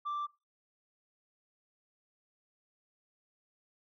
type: tone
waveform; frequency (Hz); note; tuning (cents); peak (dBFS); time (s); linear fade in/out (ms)
sine; 1174.7; D6; 0; -31; 0.05-0.27; 20
effects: noise-tail reverb RT60 0.3 s tail -24 dB re dry + tanh soft clip ceiling -32 dBFS